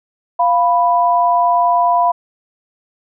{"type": "tone pair together", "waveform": "sine", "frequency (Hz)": [697.5, 987.8], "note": ["F5", "B5"], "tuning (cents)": [-2, 0], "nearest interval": "tritone", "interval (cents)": 602, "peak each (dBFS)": -13, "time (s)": [0.39, 2.12], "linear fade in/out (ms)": 10, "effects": []}